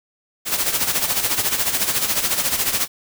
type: noise with tremolo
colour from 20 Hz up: white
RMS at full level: -18 dBFS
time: 0.45-2.88 s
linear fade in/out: 50 ms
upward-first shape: sine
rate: 14 Hz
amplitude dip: 65%
effects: none